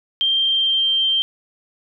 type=tone with pitch glide; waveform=sine; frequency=3169 to 3147 Hz; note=G7 to G7; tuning=+18 to +6 cents; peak=-15 dBFS; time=0.21-1.22 s; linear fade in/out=0 ms; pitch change=-12 cents; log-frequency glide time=0.36-0.99 s; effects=none